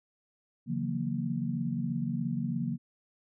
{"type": "chord", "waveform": "sine", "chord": "F# dominant seventh", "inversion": "second", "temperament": "equal with one note detuned", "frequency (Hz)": [138.59, 164.81, 181.61, 233.1], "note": ["C#3", "E3", "F#3", "A#3"], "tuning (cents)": [0, 0, -32, 0], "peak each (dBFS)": [-35, -36, -36, -33], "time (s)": [0.66, 2.78], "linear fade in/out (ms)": 50, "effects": []}